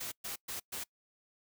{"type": "noise bursts", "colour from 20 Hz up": "white", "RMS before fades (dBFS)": -40, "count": 4, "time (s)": [0, 0.84], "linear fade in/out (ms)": 10, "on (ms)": 120, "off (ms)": 120, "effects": ["noise-tail reverb RT60 0.1 s tail -24 dB re dry"]}